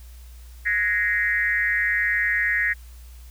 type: tone with frequency modulation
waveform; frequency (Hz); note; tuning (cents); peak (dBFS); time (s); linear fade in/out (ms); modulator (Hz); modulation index
sine; 1869; A#6; +4; -19; 0.65-2.74; 20; 199; 1.1
effects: added 60 Hz sine -40 dBFS peak until 3.3 s + white hiss -54 dBFS RMS until 3.3 s